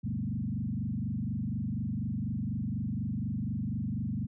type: tone with frequency modulation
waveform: sine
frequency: 164.81 Hz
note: E3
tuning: in tune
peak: -30 dBFS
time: 0.03-4.27 s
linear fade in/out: 20 ms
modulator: 24.1 Hz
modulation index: 3.1
effects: none